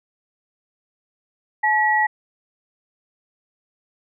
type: tone pair together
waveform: sine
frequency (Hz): 858 / 1925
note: A5 / B6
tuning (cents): -44 / -45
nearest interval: octave + major second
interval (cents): 1399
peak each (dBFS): -18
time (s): 1.63-2.07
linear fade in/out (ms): 10
effects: none